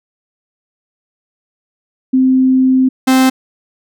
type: tone pair in turn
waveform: sine / 45% pulse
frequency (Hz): 260 / 260.9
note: C4 / C4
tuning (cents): -11 / -5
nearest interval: unison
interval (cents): 6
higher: second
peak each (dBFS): -7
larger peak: neither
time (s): 2.13-2.89 / 3.07-3.3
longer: first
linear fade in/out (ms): 10
effects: none